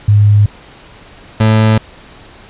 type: tone pair in turn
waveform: sine / 30% pulse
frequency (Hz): 103.6 / 109.52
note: G#2 / A2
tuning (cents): -4 / -8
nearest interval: minor second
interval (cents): 96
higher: second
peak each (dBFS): -4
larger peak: neither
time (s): 0.08-0.46 / 1.4-1.78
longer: neither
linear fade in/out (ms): 5
effects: pink hiss -38 dBFS RMS until 2.49 s + resampled to 8000 Hz